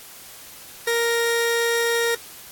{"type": "tone pair together", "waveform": "sawtooth", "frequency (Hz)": [466.7, 933.4], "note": ["A#4", "A#5"], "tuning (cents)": [2, 2], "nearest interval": "octave", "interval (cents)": 1200, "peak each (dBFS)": [-16, -18], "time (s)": [0.87, 2.15], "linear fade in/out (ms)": 5, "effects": ["white hiss -42 dBFS RMS until 2.51 s", "AAC 64 kbps"]}